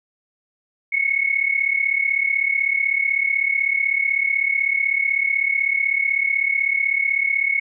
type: tone pair together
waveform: sine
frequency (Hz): 2181 / 2217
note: C#7 / C#7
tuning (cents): -29 / 0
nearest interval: unison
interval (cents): 29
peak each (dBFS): -20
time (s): 0.92-7.6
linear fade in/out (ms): 10
effects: none